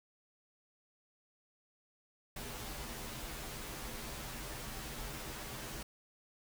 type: noise with comb filter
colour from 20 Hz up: pink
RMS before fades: -44 dBFS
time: 2.36-5.83 s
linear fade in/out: 5 ms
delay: 11 ms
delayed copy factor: -1
effects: none